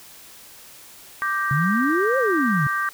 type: chord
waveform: sine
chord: G minor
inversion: second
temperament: just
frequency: 1176 / 1568 / 1881.6 Hz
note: D6 / G6 / Bb6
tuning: +2 / 0 / +16 cents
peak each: -24 / -24 / -30 dBFS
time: 1.22-2.89 s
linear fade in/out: 0 ms
type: exponential two-way sweep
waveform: sine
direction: up then down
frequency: 132.9 to 548 to 132.9 Hz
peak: -19 dBFS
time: 1.51-2.67 s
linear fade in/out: 2 ms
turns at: 2.18 s
effects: white hiss -45 dBFS RMS until 2.93 s